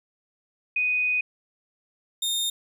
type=tone pair in turn; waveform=sine / sawtooth; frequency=2490 / 3660 Hz; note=D#7 / A#7; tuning=+1 / -32 cents; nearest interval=perfect fifth; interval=667 cents; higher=second; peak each=-21 dBFS; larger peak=neither; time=0.76-1.21 / 2.22-2.5 s; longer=first; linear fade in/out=5 ms; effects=none